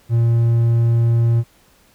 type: tone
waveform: triangle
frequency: 116.54 Hz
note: A#2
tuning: in tune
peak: -10 dBFS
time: 0.09-1.44 s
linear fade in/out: 50 ms
effects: pink hiss -54 dBFS RMS until 1.94 s